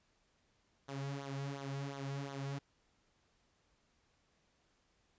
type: tone with flanger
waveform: sawtooth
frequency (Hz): 138.59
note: C#3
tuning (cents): 0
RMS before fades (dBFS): -42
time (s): 0.88-2.59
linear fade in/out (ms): 10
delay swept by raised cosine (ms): 0.39 to 3.39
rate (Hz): 2.8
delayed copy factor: -0.7
effects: pink hiss -75 dBFS RMS until 5.18 s + resampled to 16000 Hz